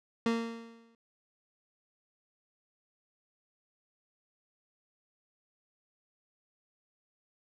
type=tone with exponential decay; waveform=30% pulse; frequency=230 Hz; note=A#3; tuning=23 cents flat; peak=-22 dBFS; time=0.26-0.95 s; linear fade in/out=2 ms; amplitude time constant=150 ms; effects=low-pass 5000 Hz 12 dB/octave